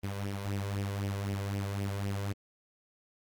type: tone with flanger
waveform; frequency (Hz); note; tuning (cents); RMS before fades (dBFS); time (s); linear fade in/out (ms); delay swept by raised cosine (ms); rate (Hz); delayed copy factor
sawtooth; 99.6; G2; +28; -34; 0.03-2.33; 10; 0.35 to 2.05; 3.9; +0.6
effects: Opus 24 kbps